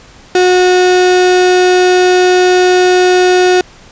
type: tone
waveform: 35% pulse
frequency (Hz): 364.3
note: F#4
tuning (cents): -27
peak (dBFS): -4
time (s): 0.35-3.61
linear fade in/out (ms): 2
effects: pink hiss -39 dBFS RMS until 3.91 s + resampled to 16000 Hz